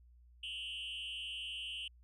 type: tone with frequency modulation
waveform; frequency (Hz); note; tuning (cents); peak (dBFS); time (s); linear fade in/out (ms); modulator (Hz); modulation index
sine; 2960; F#7; 0; -38; 0.43-1.88; 5; 204; 1.1
effects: tanh soft clip ceiling -39 dBFS + added 60 Hz sine -59 dBFS peak until 2.03 s